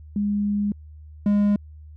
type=tone pair in turn; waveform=sine / triangle; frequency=205 / 205 Hz; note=G#3 / G#3; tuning=-22 / -22 cents; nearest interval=unison; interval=0 cents; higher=neither; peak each=-20 / -14 dBFS; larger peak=second; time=0.16-0.72 / 1.26-1.56 s; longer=first; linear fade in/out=2 ms; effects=added 76 Hz sine -40 dBFS peak until 1.96 s